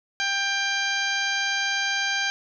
harmonic tone, 792 Hz, G5, 18 cents sharp, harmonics 1 / 2 / 3 / 4 / 5 / 6 / 7 / 8, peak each -33 / -26 / -30 / -31 / -34 / -33 / -42 / -35 dBFS, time 0.2-2.3 s, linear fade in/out 0 ms, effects none

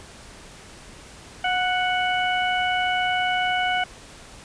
harmonic tone with a mistuned harmonic, 740 Hz, F#5, in tune, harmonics 1 / 2 / 3 / 4, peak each -23 / -26 / -28 / -29 dBFS, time 1.44-3.84 s, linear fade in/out 5 ms, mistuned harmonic 1, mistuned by -24 cents, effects pink hiss -44 dBFS RMS until 4.44 s + resampled to 22050 Hz

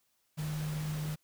sine tone in noise, 152.8 Hz, D#3, 31 cents flat, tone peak -33 dBFS, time 0.37-1.16 s, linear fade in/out 20 ms, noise pink, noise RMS -45 dBFS, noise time 0.37-1.16 s, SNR +9 dB, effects white hiss -75 dBFS RMS until 1.23 s

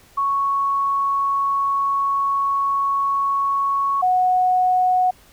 sine tone pair in turn, 1108.7 / 734.9 Hz, C#6 / F#5, 0 / -12 cents, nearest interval perfect fifth, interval 712 cents, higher first, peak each -17 / -14 dBFS, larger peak second, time 0.17-4.02 / 4.02-5.11 s, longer first, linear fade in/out 10 ms, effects pink hiss -51 dBFS RMS until 5.32 s

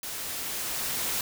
white noise with level ramp, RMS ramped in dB -36 to -29 dBFS, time 0.03-1.21 s, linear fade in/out 2 ms, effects none

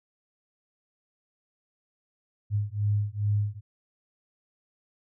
sine beating tone pair, 102.4 / 104.8 Hz, G#2 / G#2, -24 / +16 cents, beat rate 2.4 Hz, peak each -27 dBFS, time 2.5-3.61 s, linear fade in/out 50 ms, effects none

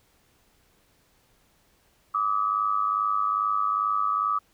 sine tone pair together, 1164 / 1266.4 Hz, D6 / D#6, -16 / +30 cents, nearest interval minor second, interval 146 cents, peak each -25 dBFS, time 2.14-4.39 s, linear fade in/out 10 ms, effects pink hiss -64 dBFS RMS until 4.53 s

